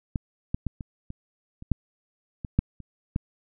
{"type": "clicks", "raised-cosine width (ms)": 5, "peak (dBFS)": [-14, -13, -15, -23, -24, -28, -9, -20, -7, -29, -13], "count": 11, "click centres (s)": [0.158, 0.545, 0.667, 0.808, 1.104, 1.624, 1.717, 2.448, 2.59, 2.803, 3.161], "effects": []}